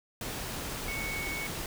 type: tone in noise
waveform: sine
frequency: 2217 Hz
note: C#7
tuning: in tune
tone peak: -35 dBFS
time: 0.88-1.47 s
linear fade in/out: 2 ms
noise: pink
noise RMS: -37 dBFS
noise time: 0.21-1.66 s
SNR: -1 dB
effects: none